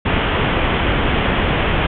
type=low-pass noise; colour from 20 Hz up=pink; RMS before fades=-17 dBFS; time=0.05-1.87 s; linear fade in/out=10 ms; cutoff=3400 Hz; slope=96 dB/octave; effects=none